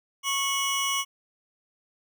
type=tone pair together; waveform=25% pulse; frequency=1100 / 2940 Hz; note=C#6 / F#7; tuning=-14 / -12 cents; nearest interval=octave + perfect fourth; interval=1702 cents; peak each=-24 dBFS; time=0.23-1.05 s; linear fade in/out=50 ms; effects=none